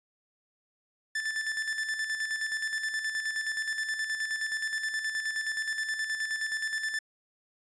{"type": "tone with tremolo", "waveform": "45% pulse", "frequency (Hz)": 1760, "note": "A6", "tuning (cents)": 0, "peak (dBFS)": -28, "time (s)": [1.15, 6.99], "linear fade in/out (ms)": 5, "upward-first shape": "square", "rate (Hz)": 9.5, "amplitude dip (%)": 50, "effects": ["resampled to 22050 Hz"]}